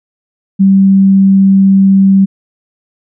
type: tone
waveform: sine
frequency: 194 Hz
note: G3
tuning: 18 cents flat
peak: -3 dBFS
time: 0.59-2.26 s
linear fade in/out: 20 ms
effects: none